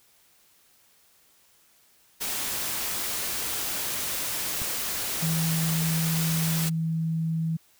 white noise, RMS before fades -30 dBFS, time 2.2-6.7 s, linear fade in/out 20 ms
click, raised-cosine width 5 ms, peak -23 dBFS, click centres 4.618 s
sine tone, 162.3 Hz, E3, 27 cents flat, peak -24 dBFS, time 5.22-7.57 s, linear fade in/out 10 ms
effects white hiss -61 dBFS RMS until 7.79 s

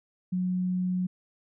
sine tone, 182.5 Hz, F#3, 24 cents flat, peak -25 dBFS, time 0.32-1.07 s, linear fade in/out 10 ms, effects none

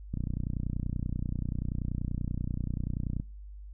click train, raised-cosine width 5 ms, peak -20 dBFS, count 94, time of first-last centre 0.14-3.199 s, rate 30.4 Hz, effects noise-tail reverb RT60 0.3 s tail -22 dB re dry + added 50 Hz sine -42 dBFS peak until 3.73 s

